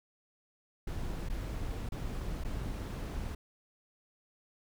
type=noise with dropouts; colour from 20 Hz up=brown; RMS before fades=-37 dBFS; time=0.87-3.35 s; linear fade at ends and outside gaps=5 ms; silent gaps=1.288-1.298 / 1.89-1.92 / 2.439-2.447 s; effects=none